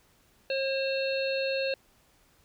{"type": "harmonic tone with a mistuned harmonic", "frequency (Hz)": 538, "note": "C5", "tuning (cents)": 48, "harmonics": [1, 3, 5, 7, 8], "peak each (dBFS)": [-28, -40, -34, -42, -38], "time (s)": [0.5, 1.74], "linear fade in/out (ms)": 2, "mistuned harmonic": 8, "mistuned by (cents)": -22, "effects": ["pink hiss -64 dBFS RMS until 2.44 s"]}